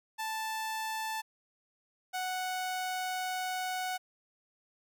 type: tone pair in turn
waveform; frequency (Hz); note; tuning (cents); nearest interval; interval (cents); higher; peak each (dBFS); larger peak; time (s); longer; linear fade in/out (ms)
sawtooth; 880 / 740; A5 / F#5; 0 / 0; minor third; 300; first; -30 / -29; second; 0.18-1.22 / 2.13-3.98; second; 20
effects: none